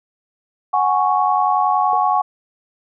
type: chord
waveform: sine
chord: F# suspended second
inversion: none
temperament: equal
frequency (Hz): 740 / 830.6 / 1108.7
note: F#5 / G#5 / C#6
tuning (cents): 0 / 0 / 0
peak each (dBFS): -18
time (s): 0.73-2.22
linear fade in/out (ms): 10
type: tone with exponential decay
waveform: sine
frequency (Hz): 471.5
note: A#4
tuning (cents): +20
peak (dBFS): -26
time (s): 1.93-2.05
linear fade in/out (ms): 0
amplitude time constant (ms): 25
effects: none